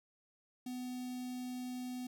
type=tone with notch filter; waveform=square; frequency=250.6 Hz; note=B3; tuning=25 cents sharp; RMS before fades=-42 dBFS; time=0.66-2.07 s; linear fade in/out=5 ms; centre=1400 Hz; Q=0.54; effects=none